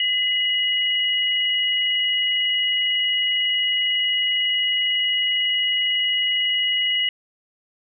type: tone pair together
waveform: sine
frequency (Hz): 2022 / 2900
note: B6 / F#7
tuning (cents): +40 / -35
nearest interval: tritone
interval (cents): 625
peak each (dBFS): -25 / -19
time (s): 0-7.09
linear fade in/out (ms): 2
effects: none